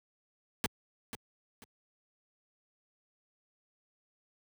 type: noise with echo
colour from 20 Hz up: pink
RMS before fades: -30 dBFS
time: 0.64-0.66 s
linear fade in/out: 0 ms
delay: 490 ms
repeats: 2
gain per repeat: -11 dB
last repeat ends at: 1.64 s
effects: high-pass 80 Hz 12 dB/octave